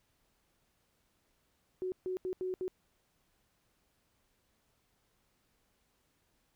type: tone bursts at uneven times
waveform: sine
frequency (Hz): 370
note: F#4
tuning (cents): 0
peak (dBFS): -33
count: 5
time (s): 1.82-1.92 / 2.06-2.17 / 2.25-2.33 / 2.41-2.54 / 2.61-2.68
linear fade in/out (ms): 0
effects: pink hiss -75 dBFS RMS until 6.55 s